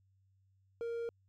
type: tone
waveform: triangle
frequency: 466.2 Hz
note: A#4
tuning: in tune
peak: -34 dBFS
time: 0.81-1.09 s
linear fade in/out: 0 ms
effects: added 96 Hz sine -68 dBFS peak until 1.28 s